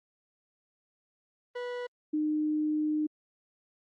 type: tone pair in turn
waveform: 40% pulse / sine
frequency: 490 / 304.9 Hz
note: B4 / D#4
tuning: -14 / -35 cents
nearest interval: minor sixth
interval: 821 cents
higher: first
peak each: -33 / -26 dBFS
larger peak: second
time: 1.55-1.87 / 2.13-3.07 s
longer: second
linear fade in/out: 10 ms
effects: low-pass 3000 Hz 12 dB/octave + Opus 32 kbps